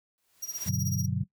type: noise with exponential growth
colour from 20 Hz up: white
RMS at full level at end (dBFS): -39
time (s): 0.18-0.69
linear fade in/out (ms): 0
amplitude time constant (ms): 110
type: tone with tremolo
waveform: sawtooth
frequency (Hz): 5710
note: F8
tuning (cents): +37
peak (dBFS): -29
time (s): 0.42-1.06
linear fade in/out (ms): 10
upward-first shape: sine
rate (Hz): 16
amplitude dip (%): 90
type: chord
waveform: sine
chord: G major seventh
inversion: none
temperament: equal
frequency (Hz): 98 / 123.47 / 146.83 / 185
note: G2 / B2 / D3 / F#3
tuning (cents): 0 / 0 / 0 / 0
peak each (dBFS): -32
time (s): 0.66-1.24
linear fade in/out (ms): 10
effects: noise-tail reverb RT60 0.1 s tail -18 dB re dry